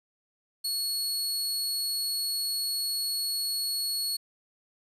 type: tone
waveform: sawtooth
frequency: 4359 Hz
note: C#8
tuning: 30 cents flat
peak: -25 dBFS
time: 0.64-4.17 s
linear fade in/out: 10 ms
effects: resampled to 32000 Hz + 9-bit